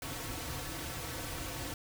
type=noise with comb filter; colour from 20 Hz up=pink; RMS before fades=-40 dBFS; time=0.02-1.74 s; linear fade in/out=2 ms; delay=4.9 ms; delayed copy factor=-0.95; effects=none